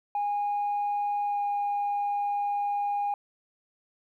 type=tone with pitch glide; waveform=sine; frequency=820 to 815.3 Hz; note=G#5 to G#5; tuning=-22 to -32 cents; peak=-24 dBFS; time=0.15-3.14 s; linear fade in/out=2 ms; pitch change=-10 cents; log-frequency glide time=1.25-1.4 s; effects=tanh soft clip ceiling -23 dBFS + 11-bit